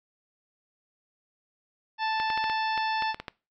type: harmonic tone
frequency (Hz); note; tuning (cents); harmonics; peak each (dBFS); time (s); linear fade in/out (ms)
880; A5; 0; 1 / 2 / 3 / 4 / 5 / 6; -27 / -33 / -37 / -39 / -41 / -43; 1.98-3.15; 50
type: clicks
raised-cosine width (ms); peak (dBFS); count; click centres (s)
0.3; -18; 10; 2.2 / 2.302 / 2.376 / 2.441 / 2.498 / 2.777 / 3.023 / 3.145 / 3.2 / 3.282
effects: noise-tail reverb RT60 0.3 s tail -22 dB re dry